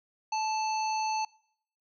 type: harmonic tone with a mistuned harmonic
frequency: 880 Hz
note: A5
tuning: in tune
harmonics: 1 / 3 / 5 / 7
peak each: -28 / -39 / -40 / -41 dBFS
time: 0.32-1.25 s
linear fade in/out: 5 ms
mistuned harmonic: 1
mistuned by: -18 cents
effects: noise-tail reverb RT60 0.7 s tail -25 dB re dry